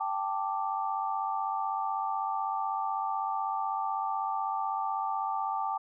sine chord, G suspended second, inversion none, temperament equal, 784 / 880 / 1174.7 Hz, G5 / A5 / D6, 0 / 0 / 0 cents, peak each -33 / -33 / -34 dBFS, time 0-5.78 s, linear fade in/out 10 ms, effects none

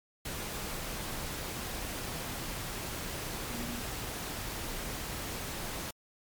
sine tone in noise, 238.3 Hz, A#3, 38 cents sharp, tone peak -39 dBFS, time 3.5-3.8 s, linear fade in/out 5 ms, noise pink, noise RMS -38 dBFS, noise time 0.25-5.91 s, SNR -4 dB, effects MP3 96 kbps

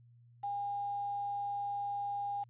sine tone with quantisation, 810 Hz, G#5, 43 cents flat, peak -34 dBFS, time 0.43-2.44 s, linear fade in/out 10 ms, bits 9, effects added 119 Hz sine -58 dBFS peak until 2.49 s + resampled to 8000 Hz

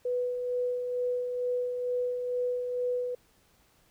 sine tone with tremolo, 494.3 Hz, B4, 1 cent sharp, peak -26 dBFS, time 0.05-3.15 s, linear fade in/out 5 ms, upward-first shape sine, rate 2.2 Hz, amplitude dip 40%, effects pink hiss -65 dBFS RMS until 3.9 s

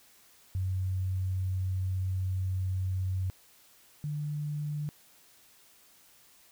sine tone pair in turn, 93.5 / 148.42 Hz, F#2 / D3, +19 / +19 cents, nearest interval minor sixth, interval 800 cents, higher second, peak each -28 / -31 dBFS, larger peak first, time 0.55-3.3 / 4.04-4.89 s, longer first, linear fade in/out 0 ms, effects white hiss -60 dBFS RMS until 6.51 s

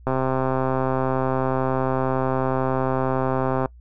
click train, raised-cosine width 1 ms, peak -9 dBFS, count 471, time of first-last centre 0.07-3.658 s, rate 131 Hz, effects noise-tail reverb RT60 0.1 s tail -24 dB re dry + added 60 Hz sine -43 dBFS peak until 3.8 s

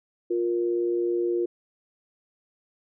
sine tone pair together, 352 / 470.9 Hz, F4 / A#4, +14 / +18 cents, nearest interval perfect fourth, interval 504 cents, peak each -23 / -30 dBFS, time 0.3-1.46 s, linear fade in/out 10 ms, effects none

